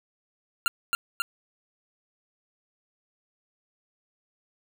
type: tone with echo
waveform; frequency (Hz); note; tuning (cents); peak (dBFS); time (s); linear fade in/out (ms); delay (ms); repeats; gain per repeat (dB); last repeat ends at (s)
25% pulse; 1388; F6; -11; -17; 0.66-0.68; 0; 270; 2; -2; 1.22
effects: none